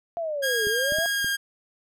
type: linear two-way sweep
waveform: sine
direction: down then up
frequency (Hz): 690 to 410.9 to 690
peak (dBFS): -26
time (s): 0.17-1.06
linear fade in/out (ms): 0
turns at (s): 0.67
type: tone with vibrato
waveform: sawtooth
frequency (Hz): 1626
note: G#6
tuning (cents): -37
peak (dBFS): -20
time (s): 0.42-1.37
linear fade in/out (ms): 20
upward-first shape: triangle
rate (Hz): 2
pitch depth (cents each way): 14
type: clicks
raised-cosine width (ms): 3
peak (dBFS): -25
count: 4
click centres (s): 0.67 / 0.922 / 0.986 / 1.245
effects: none